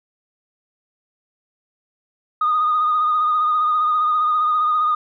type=tone with vibrato; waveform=sine; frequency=1234 Hz; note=D#6; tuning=15 cents flat; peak=-14 dBFS; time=2.41-4.95 s; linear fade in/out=5 ms; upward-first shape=sine; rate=15 Hz; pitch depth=35 cents each way; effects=tanh soft clip ceiling -11 dBFS